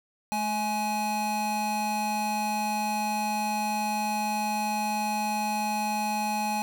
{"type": "tone pair together", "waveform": "square", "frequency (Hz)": [214.2, 840], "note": ["A3", "G#5"], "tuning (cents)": [-46, 19], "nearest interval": "2 octaves", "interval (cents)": 2365, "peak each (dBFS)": [-33, -28], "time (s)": [0.32, 6.62], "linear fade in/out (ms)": 0, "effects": []}